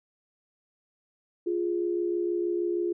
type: tone pair together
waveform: sine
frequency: 348.9 / 415.3 Hz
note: F4 / G#4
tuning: -2 / 0 cents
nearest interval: minor third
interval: 302 cents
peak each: -26 / -32 dBFS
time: 1.46-2.93 s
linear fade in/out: 10 ms
effects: none